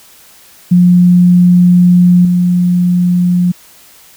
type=tone with level steps; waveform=sine; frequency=177.9 Hz; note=F3; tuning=32 cents sharp; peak=-3 / -7 dBFS; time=0.71-3.52 s; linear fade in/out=10 ms; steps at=2.25 s; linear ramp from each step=2 ms; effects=white hiss -41 dBFS RMS until 4.16 s